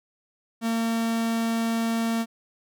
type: tone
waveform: 45% pulse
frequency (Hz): 228.1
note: A#3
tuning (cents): -37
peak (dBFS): -23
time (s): 0.61-2.26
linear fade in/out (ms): 50
effects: none